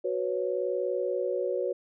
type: chord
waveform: sine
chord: F# suspended fourth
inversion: none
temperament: equal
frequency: 370 / 493.9 / 554.4 Hz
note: F#4 / B4 / C#5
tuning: 0 / 0 / 0 cents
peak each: -31 dBFS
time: 0.04-1.73 s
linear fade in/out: 10 ms
effects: none